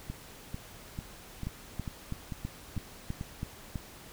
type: two click trains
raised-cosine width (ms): 5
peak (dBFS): -22 / -24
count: 8 / 8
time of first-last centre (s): 1.47-3.758 / 0.1-3.211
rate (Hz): 3.06 / 2.25
effects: pink hiss -50 dBFS RMS until 4.12 s